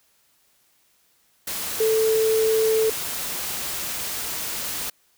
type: tone in noise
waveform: sine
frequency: 441.2 Hz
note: A4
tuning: 5 cents sharp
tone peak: -17 dBFS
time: 1.8-2.9 s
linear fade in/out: 5 ms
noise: white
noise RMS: -29 dBFS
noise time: 1.47-4.9 s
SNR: +9 dB
effects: white hiss -63 dBFS RMS until 5.17 s